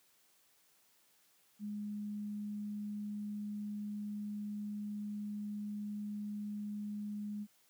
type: tone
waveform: sine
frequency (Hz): 207.7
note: G#3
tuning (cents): 0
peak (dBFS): -38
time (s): 1.59-7.47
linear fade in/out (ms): 50
effects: white hiss -70 dBFS RMS until 7.69 s + high-pass 100 Hz 12 dB/octave